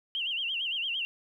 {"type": "tone with vibrato", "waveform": "sine", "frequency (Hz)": 2960, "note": "F#7", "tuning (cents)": 0, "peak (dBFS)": -29, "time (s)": [0.15, 1.05], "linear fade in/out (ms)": 0, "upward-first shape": "sine", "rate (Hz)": 8.8, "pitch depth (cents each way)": 160, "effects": ["11-bit"]}